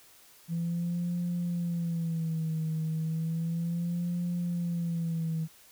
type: tone with vibrato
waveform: sine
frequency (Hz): 166.6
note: E3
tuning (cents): +19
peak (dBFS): -27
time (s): 0.48-5.48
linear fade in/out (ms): 50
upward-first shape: sine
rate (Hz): 0.33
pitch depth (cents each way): 85
effects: tanh soft clip ceiling -25 dBFS + white hiss -57 dBFS RMS until 5.71 s